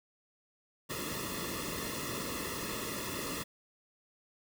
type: noise with comb filter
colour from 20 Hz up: pink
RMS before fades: -38 dBFS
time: 0.89-3.44 s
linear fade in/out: 20 ms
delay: 1.3 ms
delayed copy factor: -1
effects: none